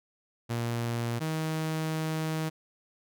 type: tone pair in turn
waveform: sawtooth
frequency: 117.7 / 158.24 Hz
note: A#2 / D#3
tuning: +17 / +30 cents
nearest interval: perfect fourth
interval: 513 cents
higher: second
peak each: -25 dBFS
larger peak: neither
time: 0.49-1.2 / 1.2-2.5 s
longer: second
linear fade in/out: 20 ms
effects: none